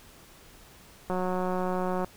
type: click train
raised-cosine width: 1 ms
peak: -17 dBFS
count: 174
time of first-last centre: 1.1-2.045 s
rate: 183 Hz
effects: pink hiss -53 dBFS RMS until 2.16 s